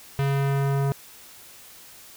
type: tone with low-pass filter sweep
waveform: square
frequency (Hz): 138.59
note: C#3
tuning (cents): 0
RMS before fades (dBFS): -23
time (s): 0.19-0.92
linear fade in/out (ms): 0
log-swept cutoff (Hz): 3100 to 1100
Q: 0.95
effects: white hiss -47 dBFS RMS until 2.16 s